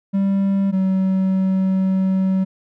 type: tone pair in turn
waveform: triangle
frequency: 196 / 189.65 Hz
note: G3 / F#3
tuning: 0 / +43 cents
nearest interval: minor second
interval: 57 cents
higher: first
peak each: -13 dBFS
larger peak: neither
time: 0.13-0.72 / 0.72-2.45 s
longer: second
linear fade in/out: 20 ms
effects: none